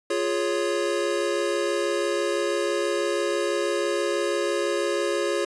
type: chord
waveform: square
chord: Db major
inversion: first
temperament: equal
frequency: 349.2 / 415.3 / 554.4 Hz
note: F4 / Ab4 / Db5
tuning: 0 / 0 / 0 cents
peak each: -28 dBFS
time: 0.1-5.45 s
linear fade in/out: 5 ms
effects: resampled to 22050 Hz